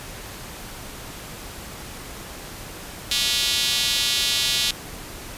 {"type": "tone with high-pass filter", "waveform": "square", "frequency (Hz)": 129.7, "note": "C3", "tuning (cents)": -15, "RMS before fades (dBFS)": -22, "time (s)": [3.11, 4.71], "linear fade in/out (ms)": 2, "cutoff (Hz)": 3500, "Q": 2.4, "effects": ["pink hiss -37 dBFS RMS until 5.37 s", "resampled to 32000 Hz"]}